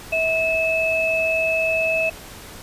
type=tone pair together; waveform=sine; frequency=647 / 2599 Hz; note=E5 / E7; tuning=-32 / -25 cents; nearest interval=2 octaves; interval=2407 cents; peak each=-21 / -20 dBFS; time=0.12-2.1 s; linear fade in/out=10 ms; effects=pink hiss -39 dBFS RMS until 2.62 s + resampled to 32000 Hz